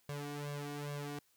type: tone with flanger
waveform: sawtooth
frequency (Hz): 145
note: D3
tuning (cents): -22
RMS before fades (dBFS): -42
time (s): 0.09-1.19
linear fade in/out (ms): 2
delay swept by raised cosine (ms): 1.8 to 2.72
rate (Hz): 2.4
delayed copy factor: +0.95
effects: white hiss -72 dBFS RMS until 1.36 s